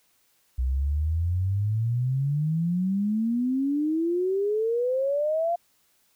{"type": "exponential sweep", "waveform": "sine", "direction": "up", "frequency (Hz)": [61.74, 698.5], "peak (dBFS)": -22, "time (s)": [0.58, 5.56], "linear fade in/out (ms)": 10, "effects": ["white hiss -66 dBFS RMS until 6.15 s"]}